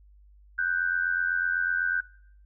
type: tone pair together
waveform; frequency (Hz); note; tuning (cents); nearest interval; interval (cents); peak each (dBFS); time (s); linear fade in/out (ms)
sine; 1480 / 1568; F#6 / G6; 0 / 0; minor second; 100; -27; 0.58-2.01; 10
effects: noise-tail reverb RT60 0.7 s tail -23 dB re dry + added 50 Hz sine -52 dBFS peak until 2.45 s